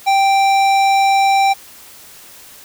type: tone with hard clipping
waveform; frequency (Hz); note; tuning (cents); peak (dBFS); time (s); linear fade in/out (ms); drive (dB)
triangle; 784; G5; 0; -12; 0.06-1.54; 20; 18
effects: white hiss -40 dBFS RMS until 2.64 s